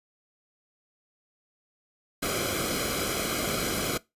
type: noise with comb filter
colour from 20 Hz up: pink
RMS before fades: -29 dBFS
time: 2.22-3.98 s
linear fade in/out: 10 ms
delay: 1.1 ms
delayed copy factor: -0.75
effects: noise-tail reverb RT60 0.2 s tail -21 dB re dry + resampled to 32000 Hz